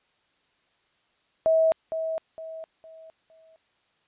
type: tone with echo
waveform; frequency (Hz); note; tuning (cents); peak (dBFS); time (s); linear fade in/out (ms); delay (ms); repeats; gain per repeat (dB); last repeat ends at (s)
sine; 645; E5; -38; -17; 1.46-1.72; 0; 460; 4; -9; 3.56
effects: white hiss -68 dBFS RMS until 4.07 s + resampled to 8000 Hz